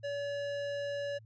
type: tone with tanh clipping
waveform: sine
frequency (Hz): 570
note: C#5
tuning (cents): +48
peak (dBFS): -36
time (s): 0.03-1.19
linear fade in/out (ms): 20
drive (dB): 17
effects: added 110 Hz sine -53 dBFS peak until 1.25 s + resampled to 16000 Hz